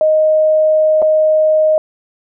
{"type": "tone with dropouts", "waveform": "sine", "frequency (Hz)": 622.3, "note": "D#5", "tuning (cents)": 0, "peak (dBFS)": -8, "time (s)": [0.01, 1.78], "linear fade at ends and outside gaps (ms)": 1, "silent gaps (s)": [1.019, 1.024], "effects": []}